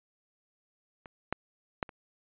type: clicks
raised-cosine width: 0.5 ms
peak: -30 / -14 / -14 / -30 dBFS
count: 4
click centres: 1.058 / 1.326 / 1.828 / 1.892 s
effects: resampled to 8000 Hz